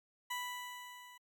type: tone with level ramp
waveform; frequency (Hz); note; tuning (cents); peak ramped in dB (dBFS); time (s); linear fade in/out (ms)
20% pulse; 987.8; B5; 0; -31 to -49; 0.3-1.18; 10
effects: MP3 96 kbps